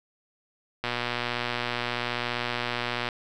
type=click train; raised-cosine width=0.3 ms; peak=-12 dBFS; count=273; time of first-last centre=0.84-3.088 s; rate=121 Hz; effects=none